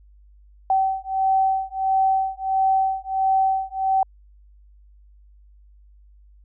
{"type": "beating tone pair", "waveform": "sine", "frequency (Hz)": [767, 768.5], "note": ["G5", "G5"], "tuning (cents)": [-38, -35], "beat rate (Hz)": 1.5, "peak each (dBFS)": -21, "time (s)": [0.7, 4.03], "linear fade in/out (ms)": 2, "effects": ["added 50 Hz sine -48 dBFS peak until 6.44 s"]}